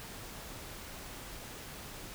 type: silence
effects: pink hiss -46 dBFS RMS until 2.14 s